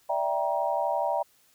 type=chord; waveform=sine; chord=E half-diminished seventh; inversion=third; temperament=equal with one note detuned; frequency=587.3 / 659.3 / 784 / 944.3 Hz; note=D5 / E5 / G5 / Bb5; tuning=0 / 0 / 0 / +22 cents; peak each=-30 dBFS; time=0.09-1.23 s; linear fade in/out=10 ms; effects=white hiss -63 dBFS RMS until 1.54 s